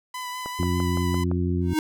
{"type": "tone with vibrato", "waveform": "sawtooth", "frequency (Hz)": 1000, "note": "B5", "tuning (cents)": 21, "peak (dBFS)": -27, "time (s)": [0.14, 1.24], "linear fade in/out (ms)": 5, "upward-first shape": "sine", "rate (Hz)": 5, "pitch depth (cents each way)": 18}
{"type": "click train", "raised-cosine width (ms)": 1, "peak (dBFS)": -19, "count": 6, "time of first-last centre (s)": [0.46, 1.315], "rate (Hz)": 5.85}
{"type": "harmonic tone", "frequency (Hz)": 88.6, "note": "F2", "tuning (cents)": 25, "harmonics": [1, 2, 3, 4], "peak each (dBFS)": [-24, -27, -29, -30], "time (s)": [0.59, 1.74], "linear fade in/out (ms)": 5}
{"type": "tone with exponential growth", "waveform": "square", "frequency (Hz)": 311.1, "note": "D#4", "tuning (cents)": 0, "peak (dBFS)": -18, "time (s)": [1.61, 1.79], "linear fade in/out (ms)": 1, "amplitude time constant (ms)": 37}
{"effects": []}